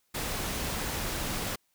pink noise, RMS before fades -33 dBFS, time 0.14-1.56 s, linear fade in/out 10 ms, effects white hiss -73 dBFS RMS until 1.74 s

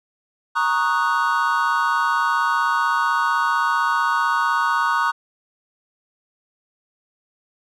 triangle chord, D# minor seventh, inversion second, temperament equal, 932.3 / 1108.7 / 1244.5 / 1480 Hz, A#5 / C#6 / D#6 / F#6, 0 / 0 / 0 / 0 cents, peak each -21 dBFS, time 0.55-5.12 s, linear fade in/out 20 ms, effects none

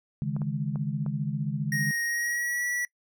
sine chord, C# suspended second, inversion none, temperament equal with one note detuned, 140.53 / 155.56 / 207.7 Hz, C#3 / D#3 / G#3, +24 / 0 / 0 cents, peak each -30 / -31 / -33 dBFS, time 0.22-1.91 s, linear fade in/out 0 ms
clicks, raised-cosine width 1 ms, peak -28 dBFS, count 4, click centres 0.365 / 0.418 / 0.758 / 1.063 s
square tone with pitch glide, 1872 to 1944.7 Hz, A#6 to B6, +7 to -27 cents, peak -28 dBFS, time 1.72-2.85 s, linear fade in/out 2 ms, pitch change +66 cents, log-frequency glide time 2.05-2.66 s
effects noise-tail reverb RT60 0.1 s tail -22 dB re dry

